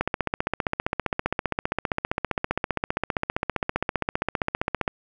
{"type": "click train", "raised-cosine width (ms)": 0.5, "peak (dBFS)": -8, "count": 75, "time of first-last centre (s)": [0.01, 4.878], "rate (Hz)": 15.2, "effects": []}